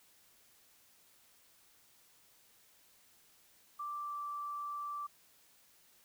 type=tone with pitch glide; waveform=sine; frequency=1174.7 to 1167.9 Hz; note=D6 to D6; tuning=0 to -10 cents; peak=-38 dBFS; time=3.79-5.07 s; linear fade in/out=10 ms; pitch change=-10 cents; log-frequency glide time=4-4.19 s; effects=white hiss -66 dBFS RMS until 6.04 s